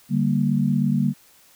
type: chord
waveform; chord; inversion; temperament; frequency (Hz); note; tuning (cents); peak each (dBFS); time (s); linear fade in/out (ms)
sine; G minor; second; equal; 146.83 / 196 / 233.1; D3 / G3 / Bb3; 0 / 0 / 0; -22; 0.09-1.14; 50
effects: white hiss -54 dBFS RMS until 1.55 s